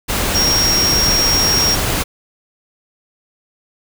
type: tone in noise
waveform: sine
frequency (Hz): 5588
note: F8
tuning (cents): 0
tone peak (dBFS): -13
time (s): 0.34-1.76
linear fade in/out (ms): 20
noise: pink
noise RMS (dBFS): -18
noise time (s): 0.08-2.04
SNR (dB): +2
effects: none